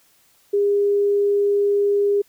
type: tone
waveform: sine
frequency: 405.5 Hz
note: G#4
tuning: 41 cents flat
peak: -15 dBFS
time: 0.53-2.22 s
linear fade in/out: 10 ms
effects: white hiss -58 dBFS RMS until 2.28 s